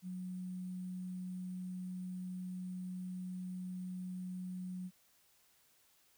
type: tone with sample-and-hold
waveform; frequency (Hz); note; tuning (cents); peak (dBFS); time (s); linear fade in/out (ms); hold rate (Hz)
sine; 183; F#3; -19; -40; 0.02-4.91; 50; 8820
effects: white hiss -70 dBFS RMS until 6.17 s